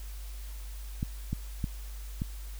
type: clicks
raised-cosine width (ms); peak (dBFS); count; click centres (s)
5; -18; 4; 1.029 / 1.33 / 1.642 / 2.219
effects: added 50 Hz sine -38 dBFS peak until 2.59 s + white hiss -52 dBFS RMS until 2.59 s